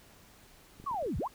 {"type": "clicks", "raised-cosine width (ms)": 3, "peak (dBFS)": -37, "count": 6, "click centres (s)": [0.8, 0.841, 0.913, 0.944, 1.026, 1.063]}
{"type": "linear two-way sweep", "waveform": "sine", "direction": "down then up", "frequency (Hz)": [1174.7, 41.48, 1174.7], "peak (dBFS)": -31, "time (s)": [0.86, 1.28], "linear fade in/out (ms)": 10, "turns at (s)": 1.18}
{"effects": ["pink hiss -58 dBFS RMS until 1.34 s"]}